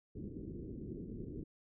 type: low-pass noise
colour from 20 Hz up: white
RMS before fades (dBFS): -45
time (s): 0.15-1.44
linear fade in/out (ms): 10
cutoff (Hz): 390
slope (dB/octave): 48
effects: none